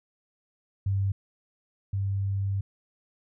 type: tone pair in turn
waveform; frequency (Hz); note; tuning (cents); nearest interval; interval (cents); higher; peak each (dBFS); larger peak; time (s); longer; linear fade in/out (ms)
sine; 98 / 98.35; G2 / G2; 0 / +6; unison; 6; second; -23 / -25; first; 0.86-1.12 / 1.93-2.61; second; 5
effects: none